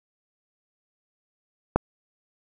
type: click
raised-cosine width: 1 ms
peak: -4 dBFS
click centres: 1.76 s
effects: none